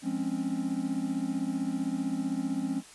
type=chord; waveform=triangle; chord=Db major seventh; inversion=first; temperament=equal; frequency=174.61 / 207.7 / 261.6 / 277.2 Hz; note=F3 / Ab3 / C4 / Db4; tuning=0 / 0 / 0 / 0 cents; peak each=-36 / -35 / -30 / -31 dBFS; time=0.02-2.83 s; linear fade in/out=50 ms; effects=white hiss -51 dBFS RMS until 2.94 s + resampled to 24000 Hz